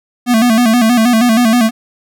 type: tone with vibrato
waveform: square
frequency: 233.1 Hz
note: A#3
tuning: in tune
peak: -8 dBFS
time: 0.26-1.71 s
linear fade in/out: 50 ms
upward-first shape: square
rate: 6.3 Hz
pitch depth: 85 cents each way
effects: none